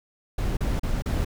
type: noise bursts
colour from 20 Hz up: brown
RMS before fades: -25 dBFS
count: 4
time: 0.38-1.248 s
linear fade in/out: 5 ms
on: 190 ms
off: 36 ms
effects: none